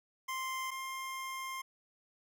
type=tone pair in turn; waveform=25% pulse; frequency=1046.5 / 1057.4 Hz; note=C6 / C6; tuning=0 / +18 cents; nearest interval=unison; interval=18 cents; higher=second; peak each=-32 / -35 dBFS; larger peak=first; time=0.28-0.71 / 0.71-1.62 s; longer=second; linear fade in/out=10 ms; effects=none